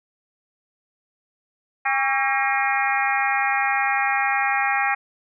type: harmonic tone with a mistuned harmonic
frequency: 269.1 Hz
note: C4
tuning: 49 cents sharp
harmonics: 3 / 4 / 5 / 6 / 7 / 8 / 9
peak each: -23 / -29 / -29 / -28 / -25 / -28 / -28 dBFS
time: 1.85-4.95 s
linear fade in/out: 10 ms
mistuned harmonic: 4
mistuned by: +74 cents
effects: none